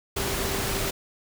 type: tone in noise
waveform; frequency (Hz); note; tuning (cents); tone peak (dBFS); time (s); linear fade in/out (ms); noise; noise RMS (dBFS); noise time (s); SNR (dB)
sine; 392; G4; 0; -34; 0.16-0.91; 10; pink; -28; 0.16-0.91; -9
effects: none